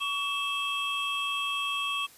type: tone cluster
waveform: triangle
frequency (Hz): 1133 / 2642 / 3245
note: C#6 / E7 / G#7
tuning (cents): +37 / +3 / -41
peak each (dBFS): -31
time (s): 0-2.07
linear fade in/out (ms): 20
effects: white hiss -54 dBFS RMS until 2.17 s + resampled to 32000 Hz